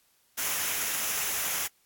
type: noise with comb filter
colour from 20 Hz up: white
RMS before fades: -30 dBFS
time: 0.37-1.68 s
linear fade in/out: 20 ms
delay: 0.23 ms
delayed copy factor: -0.5
effects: white hiss -67 dBFS RMS until 1.85 s + AAC 64 kbps